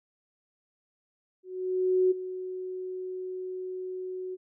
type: tone with ADSR envelope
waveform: sine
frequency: 370 Hz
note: F#4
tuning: in tune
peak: -19 dBFS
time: 1.43-4.37 s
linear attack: 680 ms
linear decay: 16 ms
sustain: -14 dB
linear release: 33 ms
effects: none